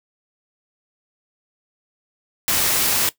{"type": "noise", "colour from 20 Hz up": "white", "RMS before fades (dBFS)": -19, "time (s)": [2.48, 3.09], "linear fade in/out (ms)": 0, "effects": ["noise-tail reverb RT60 0.1 s tail -17 dB re dry"]}